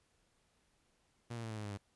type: tone with pitch steps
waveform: sawtooth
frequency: 118.7 / 115.39 / 112.17 / 109.04 / 105.99 / 103.04 / 100.16 Hz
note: A#2 / A#2 / A2 / A2 / G#2 / G#2 / G2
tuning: +32 / -17 / +34 / -15 / +36 / -13 / +38 cents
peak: -37 dBFS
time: 1.3-1.776 s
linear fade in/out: 10 ms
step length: 68 ms
effects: pink hiss -75 dBFS RMS until 1.95 s + resampled to 24000 Hz